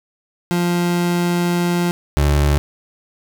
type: tone pair in turn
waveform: 30% pulse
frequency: 174.61 / 72.53 Hz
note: F3 / D2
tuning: 0 / -21 cents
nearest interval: octave + minor third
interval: 1521 cents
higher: first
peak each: -13 / -10 dBFS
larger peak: second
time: 0.51-1.91 / 2.17-2.58 s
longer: first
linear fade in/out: 0 ms
effects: none